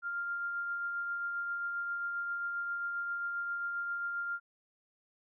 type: tone with tremolo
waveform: sine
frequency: 1396.9 Hz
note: F6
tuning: in tune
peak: -32 dBFS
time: 0.02-4.4 s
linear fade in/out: 50 ms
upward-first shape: triangle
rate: 7.5 Hz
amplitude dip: 30%
effects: none